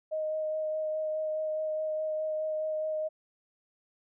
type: tone with vibrato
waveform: sine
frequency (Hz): 622.3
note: D#5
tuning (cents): 0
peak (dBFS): -29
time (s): 0.11-3.09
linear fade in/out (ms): 20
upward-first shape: sine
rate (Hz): 4.8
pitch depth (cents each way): 11
effects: none